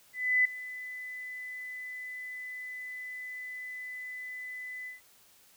sine tone with ADSR envelope, 2004 Hz, B6, 25 cents sharp, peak -20 dBFS, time 0.13-5.01 s, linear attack 320 ms, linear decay 5 ms, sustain -18 dB, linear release 140 ms, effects white hiss -61 dBFS RMS until 5.56 s

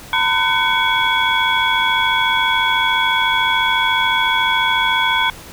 sine tone cluster, 913 / 1007 / 1509 / 2239 / 3359 Hz, A#5 / B5 / F#6 / C#7 / G#7, -36 / +33 / +34 / +17 / +19 cents, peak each -20 dBFS, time 0.13-5.3 s, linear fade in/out 2 ms, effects pink hiss -37 dBFS RMS until 5.52 s

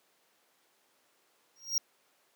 square tone with exponential growth, 5620 Hz, F8, 10 cents sharp, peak -24 dBFS, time 1.56-1.78 s, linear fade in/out 1 ms, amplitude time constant 47 ms, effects pink hiss -69 dBFS RMS until 2.35 s + high-pass 400 Hz 12 dB/octave

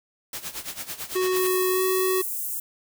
white noise with tremolo, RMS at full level -32 dBFS, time 0.33-1.47 s, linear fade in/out 2 ms, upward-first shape sine, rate 9 Hz, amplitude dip 80%
square tone with pitch glide, 370 to 374.3 Hz, F#4 to F#4, 0 to +20 cents, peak -22 dBFS, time 1.15-2.22 s, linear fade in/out 10 ms, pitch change +20 cents, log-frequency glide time 1.7-1.82 s
white high-pass noise, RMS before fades -30 dBFS, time 1.36-2.6 s, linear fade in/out 5 ms, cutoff 8400 Hz, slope 24 dB/octave
effects none

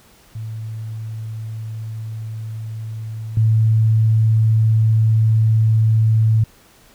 sine tone with level steps, 110.6 Hz, A2, 9 cents sharp, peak -25 / -11 dBFS, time 0.35-6.44 s, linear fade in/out 5 ms, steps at 3.37 s, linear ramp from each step 2 ms, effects pink hiss -50 dBFS RMS until 6.94 s

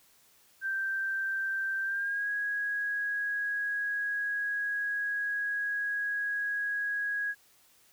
sine tone with pitch glide, 1568 to 1655.5 Hz, G6 to G#6, 0 to -6 cents, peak -29 dBFS, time 0.61-7.35 s, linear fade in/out 50 ms, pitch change +94 cents, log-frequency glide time 1.82-2.29 s, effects white hiss -63 dBFS RMS until 7.92 s

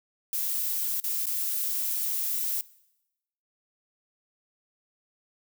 violet noise with dropouts, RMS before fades -29 dBFS, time 0.33-2.61 s, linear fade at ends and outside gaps 1 ms, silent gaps 1.001-1.04 / 1.257-1.268 s, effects noise-tail reverb RT60 0.9 s tail -21 dB re dry

